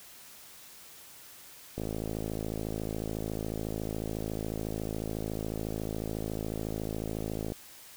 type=click train; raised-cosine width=2 ms; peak=-21 dBFS; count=311; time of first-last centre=1.78-7.521 s; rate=54 Hz; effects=white hiss -51 dBFS RMS until 7.96 s